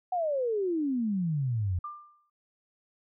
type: exponential sweep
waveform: sine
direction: down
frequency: 750 to 84.8 Hz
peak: -26 dBFS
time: 0.12-1.79 s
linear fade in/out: 5 ms
type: tone with exponential decay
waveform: sine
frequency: 1192 Hz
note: D6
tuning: 25 cents sharp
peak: -33 dBFS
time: 1.84-2.3 s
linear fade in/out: 5 ms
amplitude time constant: 98 ms
effects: none